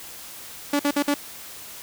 sawtooth tone bursts, 287.6 Hz, D4, 36 cents flat, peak -15 dBFS, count 4, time 0.73-1.142 s, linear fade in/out 5 ms, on 64 ms, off 52 ms, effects white hiss -40 dBFS RMS until 1.82 s

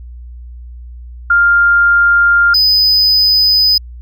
sine / triangle tone pair in turn, 1400 / 5002 Hz, F6 / D#8, +4 / +8 cents, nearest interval octave + minor seventh, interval 2204 cents, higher second, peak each -6 dBFS, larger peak neither, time 1.3-2.54 / 2.54-3.78 s, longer neither, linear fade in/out 5 ms, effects added 60 Hz sine -28 dBFS peak until 4.01 s

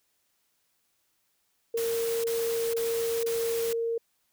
sine tone, 460.9 Hz, A#4, 20 cents flat, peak -26 dBFS, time 1.74-3.98 s, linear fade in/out 5 ms
white noise bursts, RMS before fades -37 dBFS, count 4, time 1.77-3.731 s, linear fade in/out 5 ms, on 470 ms, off 27 ms
effects white hiss -73 dBFS RMS until 4.32 s

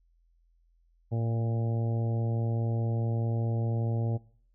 harmonic tone with a mistuned harmonic, 115.2 Hz, A#2, 20 cents flat, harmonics 1 / 2 / 3 / 4 / 5 / 6 / 7, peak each -27 / -37 / -41 / -41 / -43 / -47 / -48 dBFS, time 1.11-4.18 s, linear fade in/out 20 ms, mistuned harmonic 1, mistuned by -21 cents, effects noise-tail reverb RT60 0.5 s tail -20 dB re dry + added 42 Hz sine -63 dBFS peak until 4.54 s

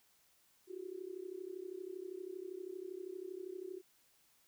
sine tone with amplitude modulation, 370 Hz, F#4, in tune, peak -39 dBFS, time 0.67-3.82 s, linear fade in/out 50 ms, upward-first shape sine, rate 32.6 Hz, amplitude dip 90%, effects white hiss -71 dBFS RMS until 4.47 s

